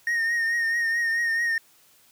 triangle tone with vibrato, 1849 Hz, A#6, 15 cents flat, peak -20 dBFS, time 0.07-1.58 s, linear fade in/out 2 ms, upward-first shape triangle, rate 4.6 Hz, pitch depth 43 cents each way, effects white hiss -58 dBFS RMS until 2.11 s + high-pass 80 Hz 12 dB/octave

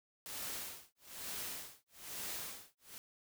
white noise with tremolo, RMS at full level -42 dBFS, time 0.26-2.98 s, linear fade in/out 0 ms, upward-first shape sine, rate 1.1 Hz, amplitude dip 100%, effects none

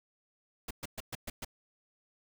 pink noise bursts, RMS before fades -39 dBFS, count 6, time 0.68-1.448 s, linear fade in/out 5 ms, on 28 ms, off 120 ms, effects none

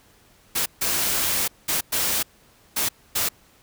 white noise bursts at uneven times, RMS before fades -23 dBFS, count 6, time 0.55-0.66 / 0.81-1.48 / 1.68-1.81 / 1.92-2.23 / 2.76-2.89 / 3.15-3.29 s, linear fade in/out 10 ms, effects pink hiss -56 dBFS RMS until 3.62 s

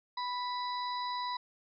harmonic tone, 987.8 Hz, B5, in tune, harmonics 1 / 2 / 4 / 5, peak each -34 / -46 / -42 / -48 dBFS, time 0.17-1.37 s, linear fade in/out 5 ms, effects none

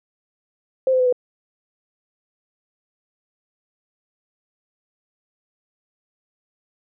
sine tone with pitch steps, 523.3 / 514 / 504.9 / 495.9 Hz, C5 / C5 / B4 / B4, 0 / -31 / +38 / +7 cents, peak -14 dBFS, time 0.87-1.126 s, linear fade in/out 2 ms, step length 64 ms, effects none

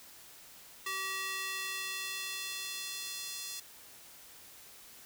square tone with high-pass filter sweep, 383.5 Hz, G4, 38 cents flat, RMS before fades -39 dBFS, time 0.86-3.6 s, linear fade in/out 5 ms, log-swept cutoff 1500 to 4800 Hz, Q 1.1, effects white hiss -54 dBFS RMS until 5.05 s

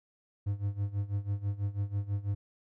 triangle tone with tremolo, 100.9 Hz, G#2, 49 cents flat, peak -25 dBFS, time 0.46-2.35 s, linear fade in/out 10 ms, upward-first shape sine, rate 6.1 Hz, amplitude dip 85%, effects none

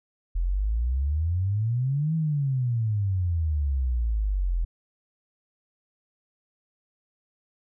sine exponential two-way sweep, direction up then down, 41 to 163.4 to 41 Hz, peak -22 dBFS, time 0.35-4.65 s, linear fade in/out 10 ms, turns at 2.15 s, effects none

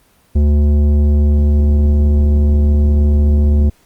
sine tone with tanh clipping, 73.42 Hz, D2, in tune, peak -10 dBFS, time 0.35-3.7 s, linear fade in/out 10 ms, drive 12 dB, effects pink hiss -53 dBFS RMS until 3.85 s + Opus 24 kbps

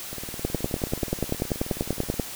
two click trains, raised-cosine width 2 ms, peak -22 / -10 dBFS, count 40 / 19, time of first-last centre 0.13-2.193 / 0.45-2.198 s, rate 18.9 / 10.3 Hz, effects white hiss -37 dBFS RMS until 2.35 s

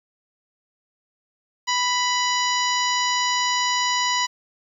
harmonic tone with a mistuned harmonic, 990 Hz, B5, 4 cents sharp, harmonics 1 / 2 / 3 / 4 / 5 / 6 / 7, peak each -23 / -26 / -28 / -29 / -30 / -31 / -31 dBFS, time 1.67-4.27 s, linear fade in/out 20 ms, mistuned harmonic 6, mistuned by -73 cents, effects 9-bit

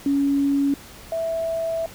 sine tone pair in turn, 280 / 657.5 Hz, C#4 / E5, +18 / -5 cents, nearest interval octave + minor third, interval 1477 cents, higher second, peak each -17 / -22 dBFS, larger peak first, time 0.06-0.74 / 1.12-1.86 s, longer second, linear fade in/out 2 ms, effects pink hiss -43 dBFS RMS until 1.94 s

